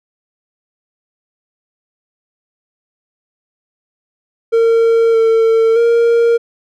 triangle tone with pitch steps, 457.6 / 451 / 466.4 Hz, A#4 / A4 / A#4, -32 / +43 / +1 cents, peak -6 dBFS, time 4.52-6.38 s, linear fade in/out 20 ms, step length 620 ms, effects none

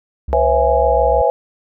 triangle tone with pitch glide, 66.7 to 63.69 Hz, C2 to C2, +34 to -46 cents, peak -18 dBFS, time 0.28-1.22 s, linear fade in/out 5 ms, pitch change -80 cents, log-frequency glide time 0.83-0.92 s
sine chord, C# minor seventh, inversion third, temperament equal with one note detuned, 493.9 / 540.5 / 659.3 / 830.6 Hz, B4 / C#5 / E5 / G#5, 0 / -44 / 0 / 0 cents, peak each -17 dBFS, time 0.33-1.3 s, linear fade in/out 0 ms
effects none

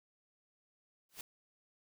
white noise with exponential growth, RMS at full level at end -41 dBFS, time 1.09-1.21 s, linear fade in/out 2 ms, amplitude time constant 25 ms, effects none

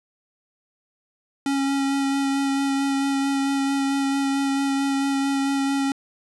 square tone with vibrato, 275.1 Hz, C#4, 13 cents flat, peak -21 dBFS, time 1.46-5.92 s, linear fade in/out 2 ms, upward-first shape sine, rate 4.5 Hz, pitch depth 12 cents each way, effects resampled to 24000 Hz

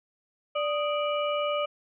harmonic tone with a mistuned harmonic, 587 Hz, D5, 1 cent flat, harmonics 1 / 2 / 4 / 5, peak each -27 / -31 / -37 / -36 dBFS, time 0.55-1.66 s, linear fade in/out 10 ms, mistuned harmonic 2, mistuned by +100 cents, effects none

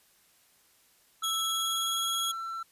triangle tone with pitch glide, 1318.5 to 1342.3 Hz, E6 to E6, 0 to +31 cents, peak -32 dBFS, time 1.22-2.63 s, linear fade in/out 5 ms, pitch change +31 cents, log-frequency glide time 1.43-2.09 s
sawtooth tone with vibrato, 3322 Hz, G#7, in tune, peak -26 dBFS, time 1.23-2.32 s, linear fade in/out 10 ms, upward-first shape square, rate 19 Hz, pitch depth 10 cents each way
effects white hiss -64 dBFS RMS until 2.71 s + resampled to 32000 Hz

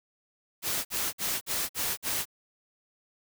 white noise bursts, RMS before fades -30 dBFS, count 6, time 0.62-2.255 s, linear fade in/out 50 ms, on 230 ms, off 51 ms, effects none

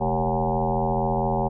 sine tone with frequency modulation, 471.9 Hz, A#4, 21 cents sharp, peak -20 dBFS, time 0-1.49 s, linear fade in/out 20 ms, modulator 84.5 Hz, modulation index 5, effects none

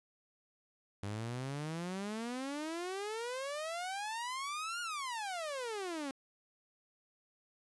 sawtooth exponential two-way sweep, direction up then down, 98.6 to 1445 to 264.3 Hz, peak -34 dBFS, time 1.03-6.11 s, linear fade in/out 0 ms, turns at 4.81 s, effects resampled to 24000 Hz + 11-bit

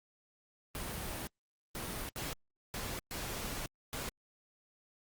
pink noise bursts at uneven times, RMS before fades -40 dBFS, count 6, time 0.75-1.27 / 1.75-2.09 / 2.16-2.33 / 2.74-2.99 / 3.11-3.66 / 3.93-4.09 s, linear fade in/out 0 ms, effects Opus 32 kbps

